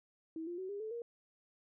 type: tone with pitch steps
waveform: sine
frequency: 323 / 348.2 / 375.3 / 404.6 / 436.2 / 470.2 Hz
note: E4 / F4 / F#4 / G#4 / A4 / A#4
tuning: -35 / -5 / +25 / -45 / -15 / +15 cents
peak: -39 dBFS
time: 0.36-1.02 s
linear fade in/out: 2 ms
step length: 110 ms
effects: none